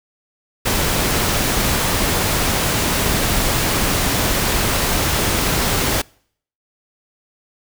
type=noise; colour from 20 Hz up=pink; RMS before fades=-18 dBFS; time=0.65-6.02 s; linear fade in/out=10 ms; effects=noise-tail reverb RT60 0.6 s tail -26 dB re dry